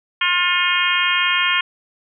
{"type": "harmonic tone with a mistuned harmonic", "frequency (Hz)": 354.9, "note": "F4", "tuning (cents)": 28, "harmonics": [3, 4, 5, 6, 7, 8, 9], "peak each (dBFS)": [-23, -23, -23, -23, -23, -23, -23], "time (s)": [0.21, 1.61], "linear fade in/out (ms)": 5, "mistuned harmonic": 6, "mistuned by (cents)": 26, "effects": []}